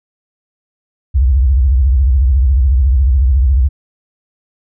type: tone with vibrato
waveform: sine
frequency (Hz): 65.41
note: C2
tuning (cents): 0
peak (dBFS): -7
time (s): 1.14-3.69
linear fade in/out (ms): 20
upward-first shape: triangle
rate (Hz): 14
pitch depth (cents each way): 270
effects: none